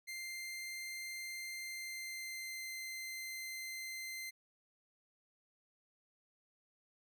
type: tone with pitch glide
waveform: sawtooth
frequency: 2093 to 2077 Hz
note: C7 to C7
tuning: 0 to -13 cents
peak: -39 dBFS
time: 0.07-4.31 s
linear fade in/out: 20 ms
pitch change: -13 cents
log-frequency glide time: 1.56-2.76 s
effects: none